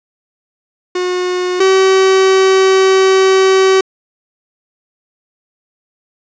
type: tone pair in turn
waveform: 45% pulse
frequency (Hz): 362.4 / 381.5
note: F#4 / G4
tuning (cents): -36 / -47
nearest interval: minor second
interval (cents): 89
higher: second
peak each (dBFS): -14 / -7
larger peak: second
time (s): 0.95-1.6 / 1.6-3.81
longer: second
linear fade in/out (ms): 5
effects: resampled to 16000 Hz + 7-bit